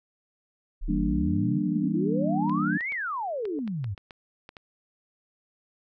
sine exponential two-way sweep, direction up then down, 30.87 to 2308 to 89.4 Hz, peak -28 dBFS, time 0.81-3.95 s, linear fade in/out 20 ms, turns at 2.91 s
sine chord, E half-diminished seventh, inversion none, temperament just, 164.81 / 197.78 / 237.3 / 296.7 Hz, E3 / G3 / Bb3 / D4, 0 / +16 / +31 / +18 cents, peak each -30 / -28 / -31 / -28 dBFS, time 0.88-2.78 s, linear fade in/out 10 ms
clicks, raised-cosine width 0.3 ms, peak -27 dBFS, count 10, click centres 2.496 / 2.808 / 2.922 / 3.454 / 3.677 / 3.843 / 3.978 / 4.108 / 4.491 / 4.568 s
sine tone with exponential growth, 436.2 Hz, A4, 15 cents flat, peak -32 dBFS, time 3.14-3.59 s, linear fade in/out 1 ms, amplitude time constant 96 ms
effects none

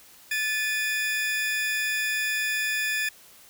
40% pulse tone pair together, 1741.6 / 2463 Hz, A6 / D#7, -18 / -18 cents, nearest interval tritone, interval 600 cents, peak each -26 / -28 dBFS, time 0.31-3.09 s, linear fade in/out 5 ms, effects white hiss -52 dBFS RMS until 3.49 s

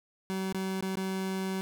30% pulse tone with dropouts, 190.1 Hz, F#3, 47 cents sharp, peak -28 dBFS, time 0.3-1.61 s, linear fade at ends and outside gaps 0 ms, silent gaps 0.526-0.546 / 0.808-0.825 / 0.955-0.971 s, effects none

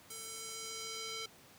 square tone with band-pass filter sweep, 446.5 Hz, A4, 25 cents sharp, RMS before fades -44 dBFS, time 0.1-1.26 s, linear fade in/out 5 ms, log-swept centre 10000 to 4100 Hz, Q 1.2, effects pink hiss -59 dBFS RMS until 1.58 s + high-pass 100 Hz 12 dB/octave

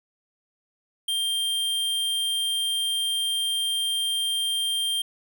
square tone, 3180 Hz, G7, 24 cents sharp, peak -24 dBFS, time 1.08-5.02 s, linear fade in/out 5 ms, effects none

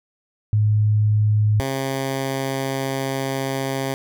sine / 10% pulse tone pair in turn, 106.1 / 134.72 Hz, G#2 / C#3, +38 / -49 cents, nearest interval major third, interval 413 cents, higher second, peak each -14 dBFS, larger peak neither, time 0.53-1.6 / 1.6-3.94 s, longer second, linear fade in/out 0 ms, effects none

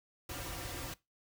pink noise with comb filter, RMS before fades -42 dBFS, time 0.29-0.94 s, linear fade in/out 5 ms, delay 4.7 ms, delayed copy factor -0.95, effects noise-tail reverb RT60 0.2 s tail -19 dB re dry

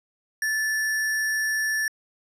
sine tone with sample-and-hold, 1747 Hz, A6, 13 cents flat, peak -22 dBFS, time 0.42-1.88 s, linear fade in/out 2 ms, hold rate 7350 Hz, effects resampled to 32000 Hz

